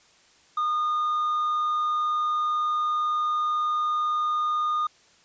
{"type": "tone with tanh clipping", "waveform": "triangle", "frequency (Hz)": 1223, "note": "D#6", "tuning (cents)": -30, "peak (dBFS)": -23, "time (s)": [0.57, 4.87], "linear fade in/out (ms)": 5, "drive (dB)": 7, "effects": ["white hiss -58 dBFS RMS until 5.24 s", "resampled to 16000 Hz"]}